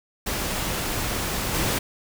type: noise with level steps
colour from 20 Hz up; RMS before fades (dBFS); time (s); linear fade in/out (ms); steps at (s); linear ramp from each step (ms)
pink; -27 / -24; 0.26-1.79; 10; 1.53; 20
effects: none